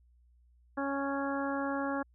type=harmonic tone; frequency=277.2 Hz; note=C#4; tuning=in tune; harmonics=1 / 2 / 3 / 4 / 5 / 6; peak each=-34 / -37 / -39 / -40 / -41 / -42 dBFS; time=0.77-2.03 s; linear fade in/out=10 ms; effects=added 60 Hz sine -61 dBFS peak until 2.14 s